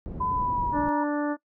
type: low-pass noise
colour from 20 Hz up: pink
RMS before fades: -35 dBFS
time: 0.06-0.89 s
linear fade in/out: 0 ms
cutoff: 350 Hz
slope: 12 dB/octave
type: tone with pitch glide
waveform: sine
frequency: 1007 to 945 Hz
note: B5 to A#5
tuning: +33 to +23 cents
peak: -25 dBFS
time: 0.2-1.04 s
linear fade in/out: 10 ms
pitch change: -110 cents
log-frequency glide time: 0.31-0.89 s
type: harmonic tone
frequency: 293.7 Hz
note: D4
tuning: in tune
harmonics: 1 / 2 / 3 / 4 / 5 / 6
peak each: -25 / -31 / -35 / -37 / -39 / -41 dBFS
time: 0.72-1.37 s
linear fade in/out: 50 ms
effects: noise-tail reverb RT60 0.1 s tail -20 dB re dry